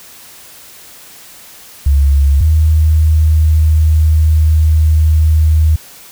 sine tone pair in turn, 69.9 / 78.18 Hz, C#2 / D#2, +15 / +9 cents, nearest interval major second, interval 194 cents, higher second, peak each -6 dBFS, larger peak neither, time 1.86-2.41 / 2.41-5.76 s, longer second, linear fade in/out 5 ms, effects white hiss -37 dBFS RMS until 6.11 s

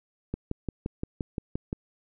click train, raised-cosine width 3 ms, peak -17 dBFS, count 9, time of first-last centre 0.34-1.729 s, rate 5.76 Hz, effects none

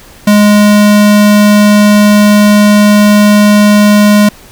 square tone, 207.7 Hz, G#3, in tune, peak -3 dBFS, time 0.27-4.29 s, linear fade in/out 5 ms, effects pink hiss -36 dBFS RMS until 4.51 s

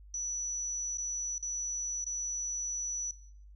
sine tone with dropouts, 5920 Hz, F#8, in tune, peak -33 dBFS, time 0.14-3.11 s, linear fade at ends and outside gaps 2 ms, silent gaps 0.973-0.982 / 1.381-1.426 / 2.043-2.065 s, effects noise-tail reverb RT60 0.7 s tail -20 dB re dry + added 50 Hz sine -50 dBFS peak until 3.55 s

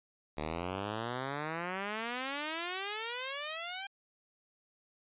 5% pulse exponential sweep, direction up, 73.6 to 800 Hz, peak -24 dBFS, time 0.37-3.87 s, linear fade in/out 5 ms, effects resampled to 8000 Hz

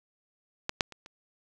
clicks, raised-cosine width 0.2 ms, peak -12 / -6 / -28 / -29 dBFS, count 4, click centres 0.694 / 0.808 / 0.923 / 1.061 s, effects none

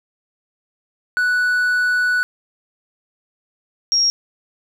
triangle / sine tone pair in turn, 1480 / 5588 Hz, F#6 / F8, 0 / 0 cents, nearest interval octave + major seventh, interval 2300 cents, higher second, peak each -13 / -13 dBFS, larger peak neither, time 1.17-2.23 / 3.92-4.1 s, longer first, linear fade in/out 0 ms, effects none

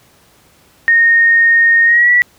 sine tone with pitch glide, 1849 to 1947.7 Hz, A#6 to B6, -15 to -25 cents, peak -6 dBFS, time 0.88-2.22 s, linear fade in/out 0 ms, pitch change +90 cents, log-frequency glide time 1.85-2.11 s, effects pink hiss -49 dBFS RMS until 2.38 s + high-pass 60 Hz 12 dB/octave

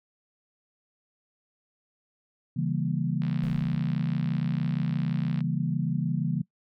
sine chord, C# diminished seventh, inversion none, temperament equal, 138.59 / 164.81 / 196 / 233.1 Hz, C#3 / E3 / G3 / Bb3, 0 / 0 / 0 / 0 cents, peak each -29 / -28 / -34 / -33 dBFS, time 2.56-6.42 s, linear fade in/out 10 ms
click train, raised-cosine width 0.3 ms, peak -27 dBFS, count 142, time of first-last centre 3.22-5.406 s, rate 64.5 Hz
brown noise with exponential decay, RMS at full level -39 dBFS, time 3.43-4.22 s, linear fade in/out 2 ms, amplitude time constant 170 ms
effects noise-tail reverb RT60 0.1 s tail -21 dB re dry

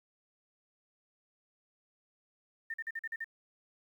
sine tone bursts, 1810 Hz, A6, 48 cents sharp, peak -35 dBFS, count 7, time 2.7-3.244 s, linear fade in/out 5 ms, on 40 ms, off 44 ms, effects 11-bit

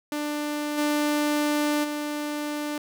sawtooth tone with level steps, 296.4 Hz, D4, 16 cents sharp, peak -23 / -18 / -24 dBFS, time 0.12-2.78 s, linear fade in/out 2 ms, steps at 0.77 / 1.83 s, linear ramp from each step 20 ms, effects none

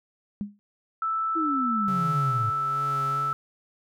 sine tone with exponential decay, 204.6 Hz, G#3, 26 cents flat, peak -24 dBFS, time 0.41-0.59 s, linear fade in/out 0 ms, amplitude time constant 37 ms
sine tone, 1318.5 Hz, E6, in tune, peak -24 dBFS, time 1.02-3.33 s, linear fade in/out 2 ms
sine exponential sweep, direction down, 335 to 104.5 Hz, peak -26 dBFS, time 1.35-2.51 s, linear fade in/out 20 ms
45% pulse tone with tremolo, 138.59 Hz, C#3, in tune, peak -32 dBFS, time 1.88-3.33 s, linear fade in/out 0 ms, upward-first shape sine, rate 1.1 Hz, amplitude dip 55%
effects none

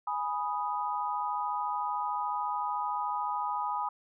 sine chord, G# minor, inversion none, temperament equal with one note detuned, 830.6 / 984.3 / 1244.5 Hz, G#5 / B5 / D#6, 0 / -6 / 0 cents, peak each -34 / -33 / -35 dBFS, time 0.07-3.89 s, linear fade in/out 5 ms, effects none

